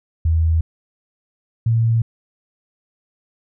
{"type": "tone pair in turn", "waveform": "sine", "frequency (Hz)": [81.1, 114.44], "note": ["E2", "A#2"], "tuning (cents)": [-28, -31], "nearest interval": "tritone", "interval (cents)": 597, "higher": "second", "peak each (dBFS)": -13, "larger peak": "neither", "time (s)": [[0.25, 0.61], [1.66, 2.02]], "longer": "neither", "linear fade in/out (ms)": 5, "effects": []}